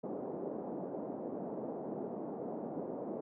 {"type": "band-pass noise", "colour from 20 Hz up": "pink", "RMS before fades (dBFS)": -41, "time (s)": [0.03, 3.21], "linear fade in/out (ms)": 10, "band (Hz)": [210, 680], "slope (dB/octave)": 24, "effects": []}